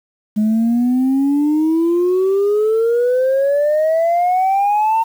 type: exponential sweep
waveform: sine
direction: up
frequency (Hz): 210 to 914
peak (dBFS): -10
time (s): 0.36-5.04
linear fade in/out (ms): 20
effects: tanh soft clip ceiling -10 dBFS + 7-bit